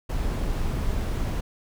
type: noise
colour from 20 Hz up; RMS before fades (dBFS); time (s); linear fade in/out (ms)
brown; -26; 0.09-1.41; 10
effects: none

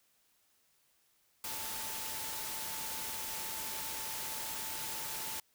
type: tone in noise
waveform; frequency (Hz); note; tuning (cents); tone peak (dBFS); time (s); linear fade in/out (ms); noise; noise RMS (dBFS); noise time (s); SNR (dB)
sine; 882; A5; +4; -49; 1.44-5.4; 2; white; -40; 1.44-5.4; -12
effects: white hiss -72 dBFS RMS until 5.54 s

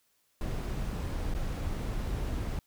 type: noise with dropouts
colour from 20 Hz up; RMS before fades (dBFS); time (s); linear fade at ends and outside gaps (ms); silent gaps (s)
brown; -33; 0.41-2.59; 1; 1.339-1.349
effects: white hiss -72 dBFS RMS until 2.66 s

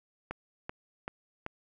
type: click train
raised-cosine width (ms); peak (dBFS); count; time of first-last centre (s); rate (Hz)
0.5; -21; 4; 0.31-1.464; 2.6
effects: none

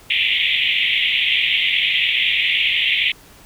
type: band-pass noise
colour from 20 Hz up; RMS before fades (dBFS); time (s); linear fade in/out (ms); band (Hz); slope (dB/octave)
white; -18; 0.1-3.12; 5; 2000 to 3500; 96
effects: pink hiss -46 dBFS RMS until 3.45 s

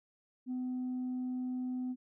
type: tone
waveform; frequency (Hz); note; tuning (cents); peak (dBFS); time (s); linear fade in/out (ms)
sine; 252.9; B3; +41; -32; 0.46-1.96; 50
effects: tanh soft clip ceiling -32 dBFS

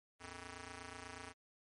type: ring-modulated tone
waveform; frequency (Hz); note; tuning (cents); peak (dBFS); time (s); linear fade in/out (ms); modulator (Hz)
5% pulse; 176.6; F3; +20; -34; 0.19-1.34; 50; 604
effects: MP3 48 kbps

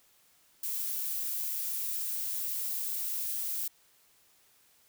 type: noise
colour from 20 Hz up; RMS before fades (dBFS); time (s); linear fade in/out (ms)
violet; -34; 0.63-3.68; 5
effects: white hiss -65 dBFS RMS until 4.88 s

